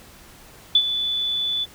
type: tone with ADSR envelope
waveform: sine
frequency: 3475 Hz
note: A7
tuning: 22 cents flat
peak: -10 dBFS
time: 0.75-1.66 s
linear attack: 4 ms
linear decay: 63 ms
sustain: -11 dB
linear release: 31 ms
effects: pink hiss -47 dBFS RMS until 1.74 s